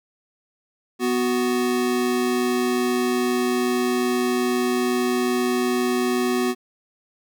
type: tone pair together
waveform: square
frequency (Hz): 247.6 / 370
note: B3 / F#4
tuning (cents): +5 / 0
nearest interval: perfect fifth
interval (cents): 695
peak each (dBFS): -23 / -23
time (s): 0.99-6.55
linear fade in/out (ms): 50
effects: none